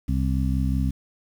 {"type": "harmonic tone", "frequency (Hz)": 65.41, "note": "C2", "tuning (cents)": 0, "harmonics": [1, 2, 3, 4], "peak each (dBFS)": [-23, -26, -28, -29], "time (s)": [0.08, 0.91], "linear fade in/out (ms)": 10, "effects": ["8-bit"]}